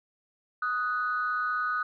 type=tone pair together; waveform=sine; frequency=1247 / 1483 Hz; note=D#6 / F#6; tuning=+3 / +4 cents; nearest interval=minor third; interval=301 cents; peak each=-28 / -29 dBFS; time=0.62-1.83 s; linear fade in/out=5 ms; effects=tanh soft clip ceiling -19 dBFS